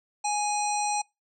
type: harmonic tone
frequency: 830.6 Hz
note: G#5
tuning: in tune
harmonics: 1 / 3 / 5 / 7 / 9 / 10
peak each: -26 / -36 / -38 / -34 / -37 / -38 dBFS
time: 0.24-1.02 s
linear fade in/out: 10 ms
effects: noise-tail reverb RT60 0.2 s tail -23 dB re dry